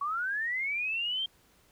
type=linear sweep; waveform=sine; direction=up; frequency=1104 to 3198 Hz; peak=-29 dBFS; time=0.01-1.26 s; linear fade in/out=5 ms; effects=pink hiss -64 dBFS RMS until 1.71 s

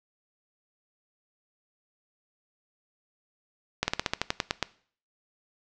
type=slowing click train; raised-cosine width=0.2 ms; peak=-7 dBFS; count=11; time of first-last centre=3.83-4.627 s; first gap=50 ms; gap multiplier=1.1; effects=noise-tail reverb RT60 0.5 s tail -20 dB re dry + low-pass 7000 Hz 12 dB/octave

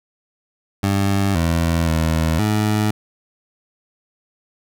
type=tone with pitch steps; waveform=20% pulse; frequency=98.8 / 83.3 / 80.4 / 106.4 Hz; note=G2 / E2 / E2 / G#2; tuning=+14 / +19 / -43 / +42 cents; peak=-11 dBFS; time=0.83-2.91 s; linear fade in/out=5 ms; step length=520 ms; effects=none

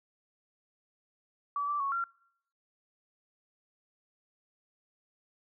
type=tone with pitch steps; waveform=sine; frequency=1148 / 1167 / 1107 / 1375 Hz; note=D6 / D6 / C#6 / F6; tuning=-40 / -11 / -3 / -27 cents; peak=-29 dBFS; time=1.56-2.04 s; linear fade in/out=2 ms; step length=120 ms; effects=noise-tail reverb RT60 0.7 s tail -25 dB re dry

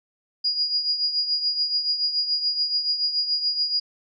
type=tone with tremolo; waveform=sine; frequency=4874 Hz; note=D#8; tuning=37 cents flat; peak=-18 dBFS; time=0.44-3.8 s; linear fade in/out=10 ms; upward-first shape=triangle; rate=7 Hz; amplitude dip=70%; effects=none

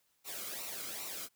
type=noise with flanger; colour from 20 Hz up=white; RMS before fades=-42 dBFS; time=0.24-1.29 s; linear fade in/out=50 ms; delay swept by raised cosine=0.6 to 1.14 ms; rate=2.5 Hz; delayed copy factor=-0.65; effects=white hiss -75 dBFS RMS until 1.35 s

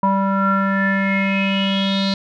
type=tone with low-pass filter sweep; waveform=square; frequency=195.1 Hz; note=G3; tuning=8 cents flat; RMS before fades=-18 dBFS; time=0.03-2.14 s; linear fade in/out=2 ms; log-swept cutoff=1000 to 4200 Hz; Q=8.7; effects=none

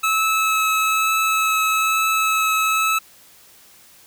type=tone with vibrato; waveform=25% pulse; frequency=1298 Hz; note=E6; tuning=27 cents flat; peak=-13 dBFS; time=0.03-2.99 s; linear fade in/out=10 ms; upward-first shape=triangle; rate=1.1 Hz; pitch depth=10 cents each way; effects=white hiss -49 dBFS RMS until 4.06 s

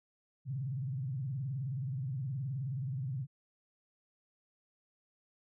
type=tone with vibrato; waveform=sine; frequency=132.3 Hz; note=C3; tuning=20 cents sharp; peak=-34 dBFS; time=0.45-3.27 s; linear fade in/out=50 ms; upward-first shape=sine; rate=19 Hz; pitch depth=200 cents each way; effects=none

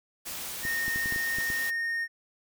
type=noise; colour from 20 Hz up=white; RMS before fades=-37 dBFS; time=0.25-1.71 s; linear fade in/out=20 ms
type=tone; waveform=triangle; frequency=1843 Hz; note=A#6; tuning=20 cents flat; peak=-26 dBFS; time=0.62-2.08 s; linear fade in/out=50 ms
type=clicks; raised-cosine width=3 ms; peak=-26 dBFS; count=8; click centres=0.652 / 0.881 / 0.96 / 1.059 / 1.124 / 1.161 / 1.385 / 1.502 s
effects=none

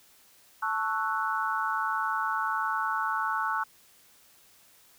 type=chord; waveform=sine; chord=F# minor seventh; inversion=first; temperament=equal; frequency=880 / 1108.7 / 1318.5 / 1480 Hz; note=A5 / C#6 / E6 / F#6; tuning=0 / 0 / 0 / 0 cents; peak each=-32 dBFS; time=0.62-3.64 s; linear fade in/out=10 ms; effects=white hiss -59 dBFS RMS until 4.98 s

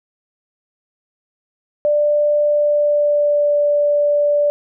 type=tone with pitch glide; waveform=sine; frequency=591 to 584.5 Hz; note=D5 to D5; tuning=+11 to -8 cents; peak=-12 dBFS; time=1.85-4.5 s; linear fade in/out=0 ms; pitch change=-19 cents; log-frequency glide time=2.42-3.55 s; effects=none

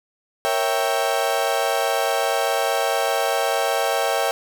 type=chord; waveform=35% pulse; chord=A# diminished seventh; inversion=none; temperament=equal; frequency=466.2 / 554.4 / 659.3 / 784 Hz; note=A#4 / C#5 / E5 / G5; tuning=0 / 0 / 0 / 0 cents; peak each=-25 / -23 / -23 / -22 dBFS; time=0.45-4.31 s; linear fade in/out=0 ms; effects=none

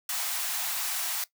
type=high-pass noise; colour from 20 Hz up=white; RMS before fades=-31 dBFS; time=0.09-1.24 s; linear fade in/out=2 ms; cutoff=650 Hz; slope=96 dB/octave; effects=noise-tail reverb RT60 0.1 s tail -17 dB re dry

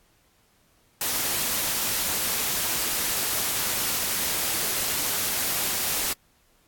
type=noise; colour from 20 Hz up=white; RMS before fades=-26 dBFS; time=1.01-6.13 s; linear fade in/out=2 ms; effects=pink hiss -63 dBFS RMS until 6.67 s + AAC 64 kbps

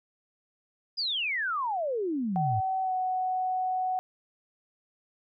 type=exponential sweep; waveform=sine; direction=down; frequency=5040 to 98 Hz; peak=-27 dBFS; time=0.97-2.61 s; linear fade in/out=20 ms
type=tone with pitch glide; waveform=sine; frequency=759 to 743 Hz; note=F#5 to F#5; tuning=+44 to +7 cents; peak=-26 dBFS; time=2.36-3.99 s; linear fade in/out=0 ms; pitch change=-37 cents; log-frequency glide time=2.82-2.93 s
effects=none

